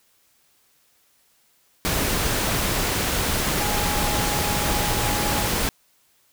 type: tone in noise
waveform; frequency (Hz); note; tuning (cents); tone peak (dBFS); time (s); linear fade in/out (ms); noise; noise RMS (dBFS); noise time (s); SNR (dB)
sine; 830.6; G#5; 0; -29; 3.6-5.46; 0; pink; -23; 1.85-5.69; -9
effects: white hiss -62 dBFS RMS until 6.32 s